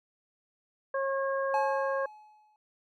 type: harmonic tone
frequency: 543 Hz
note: C#5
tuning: 36 cents flat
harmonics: 1 / 2 / 3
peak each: -29 / -34 / -37 dBFS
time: 0.94-2.06 s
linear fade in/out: 5 ms
type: tone with exponential decay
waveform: triangle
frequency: 851 Hz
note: G#5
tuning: 42 cents sharp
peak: -23 dBFS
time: 1.54-2.56 s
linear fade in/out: 1 ms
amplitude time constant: 220 ms
effects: none